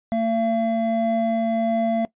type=tone pair together; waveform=triangle; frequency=226.5 / 678 Hz; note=A#3 / E5; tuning=-50 / +49 cents; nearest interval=octave + perfect fifth; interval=1899 cents; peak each=-20 / -20 dBFS; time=0.12-2.05 s; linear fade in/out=0 ms; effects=noise-tail reverb RT60 0.1 s tail -20 dB re dry + resampled to 8000 Hz